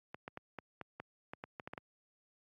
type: clicks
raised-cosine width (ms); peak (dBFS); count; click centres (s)
0.5; -28; 12; 0.145 / 0.279 / 0.374 / 0.587 / 0.813 / 1 / 1.335 / 1.439 / 1.598 / 1.675 / 1.735 / 1.778
effects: high-pass 100 Hz 12 dB/octave + AAC 64 kbps